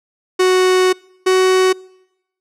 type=tone pair in turn; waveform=45% pulse; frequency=370 / 373.4 Hz; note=F#4 / F#4; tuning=0 / +16 cents; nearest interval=unison; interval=16 cents; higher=second; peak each=-10 dBFS; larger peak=neither; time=0.39-0.93 / 1.26-1.73 s; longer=first; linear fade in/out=10 ms; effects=noise-tail reverb RT60 0.9 s tail -26 dB re dry + low-pass 9000 Hz 12 dB/octave